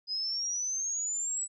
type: exponential sweep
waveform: sine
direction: up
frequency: 4978 to 7940 Hz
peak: -30 dBFS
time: 0.07-1.48 s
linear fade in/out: 50 ms
effects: none